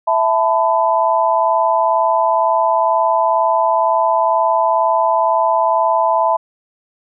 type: chord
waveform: sine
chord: E suspended fourth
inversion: none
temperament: equal with one note detuned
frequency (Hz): 659.3 / 880 / 1002.1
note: E5 / A5 / B5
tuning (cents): 0 / 0 / +25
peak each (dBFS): -16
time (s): 0.07-6.37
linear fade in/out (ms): 10
effects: none